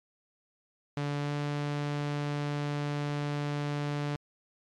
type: tone with pitch glide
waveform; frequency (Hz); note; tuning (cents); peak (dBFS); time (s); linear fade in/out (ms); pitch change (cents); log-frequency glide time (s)
sawtooth; 144.5 to 145.76; D3 to D3; -28 to -13; -26; 0.97-4.16; 2; +15; 1.19-1.32
effects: low-pass 5000 Hz 12 dB/octave + MP3 96 kbps